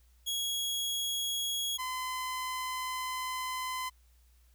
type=tone pair in turn; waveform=sawtooth; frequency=3322 / 1022.5 Hz; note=G#7 / C6; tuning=0 / -40 cents; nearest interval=octave + minor sixth; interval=2040 cents; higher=first; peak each=-28 / -30 dBFS; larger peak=first; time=0.26-1.78 / 1.78-3.9 s; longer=second; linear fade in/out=20 ms; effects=added 60 Hz sine -60 dBFS peak until 4.54 s + white hiss -71 dBFS RMS until 4.54 s